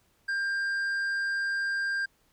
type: tone with tanh clipping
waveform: sine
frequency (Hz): 1594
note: G6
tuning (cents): +28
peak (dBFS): -28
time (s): 0.28-2.06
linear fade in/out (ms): 10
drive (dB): 6
effects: pink hiss -68 dBFS RMS until 2.32 s